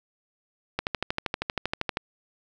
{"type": "click train", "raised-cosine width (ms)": 0.3, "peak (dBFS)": -10, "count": 16, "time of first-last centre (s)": [0.79, 1.971], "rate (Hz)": 12.7, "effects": []}